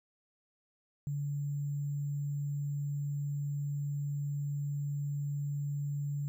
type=tone with sample-and-hold; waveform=sine; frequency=143.8 Hz; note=D3; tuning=36 cents flat; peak=-32 dBFS; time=1.07-6.28 s; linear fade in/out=0 ms; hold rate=7350 Hz; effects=none